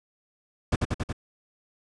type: noise with echo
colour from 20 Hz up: brown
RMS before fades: -23 dBFS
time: 0.72-0.76 s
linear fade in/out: 5 ms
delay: 92 ms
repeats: 4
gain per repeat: -2 dB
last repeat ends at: 1.128 s
effects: resampled to 22050 Hz